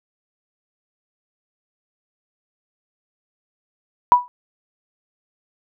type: tone with exponential decay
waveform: sine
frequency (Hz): 981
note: B5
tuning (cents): -12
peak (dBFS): -3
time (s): 4.12-4.28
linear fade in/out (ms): 0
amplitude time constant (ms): 33
effects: none